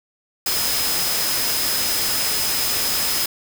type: tone in noise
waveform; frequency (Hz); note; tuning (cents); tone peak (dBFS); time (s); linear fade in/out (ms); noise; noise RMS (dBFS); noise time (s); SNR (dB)
sine; 5080; D#8; +35; -25; 0.46-3.26; 5; white; -22; 0.46-3.26; -6
effects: none